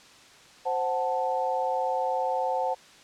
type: chord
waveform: sine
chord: F# diminished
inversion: second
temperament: equal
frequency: 523.3 / 740 / 880 Hz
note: C5 / F#5 / A5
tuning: 0 / 0 / 0 cents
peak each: -29 dBFS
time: 0.65-2.75 s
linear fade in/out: 20 ms
effects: white hiss -52 dBFS RMS until 3.03 s + low-pass 6000 Hz 12 dB/octave